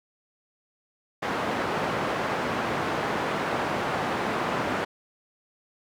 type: band-pass noise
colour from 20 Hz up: white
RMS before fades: -28 dBFS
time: 1.22-4.85 s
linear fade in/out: 10 ms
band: 120 to 1200 Hz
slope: 12 dB/octave
effects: none